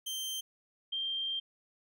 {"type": "tone pair in turn", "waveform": ["sawtooth", "sine"], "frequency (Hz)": [3136, 3172], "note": ["G7", "G7"], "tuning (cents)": [0, 20], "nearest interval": "unison", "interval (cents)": 20, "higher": "second", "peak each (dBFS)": [-32, -32], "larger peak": "neither", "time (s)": [[0.06, 0.41], [0.92, 1.4]], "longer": "second", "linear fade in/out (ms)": 10, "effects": []}